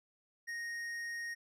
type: tone with tanh clipping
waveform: triangle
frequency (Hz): 1864.7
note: A#6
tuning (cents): 0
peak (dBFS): -40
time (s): 0.47-1.35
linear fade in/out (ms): 20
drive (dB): 14
effects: none